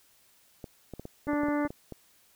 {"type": "clicks", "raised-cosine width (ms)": 2, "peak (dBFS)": -26, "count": 11, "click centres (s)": [0.642, 0.937, 0.996, 1.054, 1.27, 1.333, 1.434, 1.485, 1.651, 1.705, 1.923]}
{"type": "harmonic tone", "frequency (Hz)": 293.1, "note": "D4", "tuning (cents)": -3, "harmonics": [1, 2, 3, 4, 5, 6, 7], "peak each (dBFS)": [-27, -33, -37, -39, -41, -43, -44], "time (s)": [1.27, 1.68], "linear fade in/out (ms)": 20}
{"effects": ["white hiss -63 dBFS RMS until 2.35 s"]}